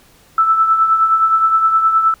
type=tone with tremolo; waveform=sine; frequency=1318.5 Hz; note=E6; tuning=in tune; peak=-7 dBFS; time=0.38-2.14 s; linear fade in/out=2 ms; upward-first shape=triangle; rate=9.6 Hz; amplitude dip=60%; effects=pink hiss -49 dBFS RMS until 2.2 s

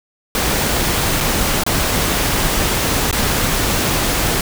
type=noise with dropouts; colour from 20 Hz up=pink; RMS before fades=-17 dBFS; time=0.35-4.41 s; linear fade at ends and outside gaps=1 ms; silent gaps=1.205-1.208 / 1.636-1.664 / 3.112-3.127 s; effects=none

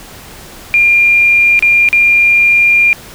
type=tone with dropouts; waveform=sine; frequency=2400 Hz; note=D7; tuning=37 cents sharp; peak=-5 dBFS; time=0.74-2.93 s; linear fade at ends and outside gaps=0 ms; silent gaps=1.592-1.625 / 1.888-1.929 s; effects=pink hiss -33 dBFS RMS until 3.14 s

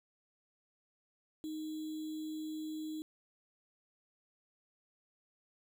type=tone with sample-and-hold; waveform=sine; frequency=311.1 Hz; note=D#4; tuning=in tune; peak=-38 dBFS; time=1.44-3.02 s; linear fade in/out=0 ms; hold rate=3675 Hz; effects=none

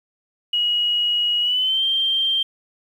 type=tone with pitch glide; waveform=sine; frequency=2900 to 3162 Hz; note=F#7 to G7; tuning=-35 to +14 cents; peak=-17 dBFS; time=0.53-2.43 s; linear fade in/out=5 ms; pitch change=+149 cents; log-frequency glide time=1.41-1.83 s; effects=8-bit

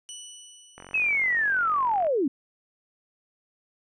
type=tone with exponential decay; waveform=10% pulse; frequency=2960 Hz; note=F#7; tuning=in tune; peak=-27 dBFS; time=0.09-1.84 s; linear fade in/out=0 ms; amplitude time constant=380 ms
type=click train; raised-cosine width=0.5 ms; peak=-27 dBFS; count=60; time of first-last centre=0.78-2.068 s; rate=45.8 Hz
type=linear sweep; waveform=sine; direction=down; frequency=2607 to 246.9 Hz; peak=-21 dBFS; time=0.94-2.28 s; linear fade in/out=5 ms
effects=resampled to 22050 Hz

